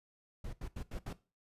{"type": "noise bursts at uneven times", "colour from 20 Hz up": "brown", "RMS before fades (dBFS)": -41, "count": 5, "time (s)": [[0.44, 0.53], [0.61, 0.68], [0.76, 0.83], [0.91, 0.99], [1.06, 1.13]], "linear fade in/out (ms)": 5, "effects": ["noise-tail reverb RT60 0.3 s tail -17 dB re dry", "resampled to 32000 Hz"]}